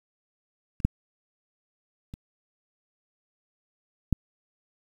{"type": "clicks", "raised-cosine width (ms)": 5, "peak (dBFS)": [-29, -7, -26, -9], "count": 4, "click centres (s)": [0.802, 0.85, 2.139, 4.127], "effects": ["8-bit"]}